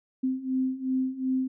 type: beating tone pair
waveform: sine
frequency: 258.5 / 261.2 Hz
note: C4 / C4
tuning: -21 / -3 cents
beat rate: 2.7 Hz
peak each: -30 / -27 dBFS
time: 0.23-1.48 s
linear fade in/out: 10 ms
effects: none